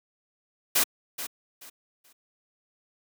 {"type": "noise with echo", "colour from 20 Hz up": "white", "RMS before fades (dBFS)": -22, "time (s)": [0.75, 0.84], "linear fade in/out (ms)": 10, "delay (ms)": 430, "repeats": 3, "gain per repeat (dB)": -12, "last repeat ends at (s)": 2.13, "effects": ["high-pass 200 Hz 12 dB/octave"]}